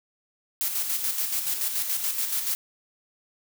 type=noise with tremolo; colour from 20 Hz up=blue; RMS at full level=-26 dBFS; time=0.61-2.55 s; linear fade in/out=0 ms; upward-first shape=square; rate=7 Hz; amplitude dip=45%; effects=none